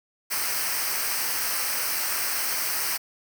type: noise with comb filter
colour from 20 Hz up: white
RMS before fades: -27 dBFS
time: 0.3-2.98 s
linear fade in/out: 20 ms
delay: 0.28 ms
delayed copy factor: -0.7
effects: none